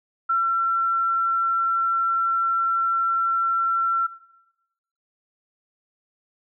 sine tone, 1353 Hz, E6, 45 cents sharp, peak -18 dBFS, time 0.29-4.07 s, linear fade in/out 10 ms, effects noise-tail reverb RT60 1.0 s tail -19 dB re dry

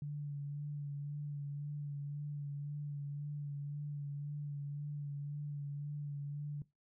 sine tone with vibrato, 144.8 Hz, D3, 24 cents flat, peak -38 dBFS, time 0.02-6.62 s, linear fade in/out 2 ms, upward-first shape sine, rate 1.9 Hz, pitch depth 25 cents each way, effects noise-tail reverb RT60 0.2 s tail -19 dB re dry

